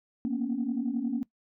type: tone cluster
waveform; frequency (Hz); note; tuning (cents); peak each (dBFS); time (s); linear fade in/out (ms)
sine; 230.8 / 241.9 / 278.2; A#3 / B3 / C#4; -17 / -36 / +6; -31; 0.25-1.23; 0
effects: noise-tail reverb RT60 0.1 s tail -20 dB re dry + tanh soft clip ceiling -20 dBFS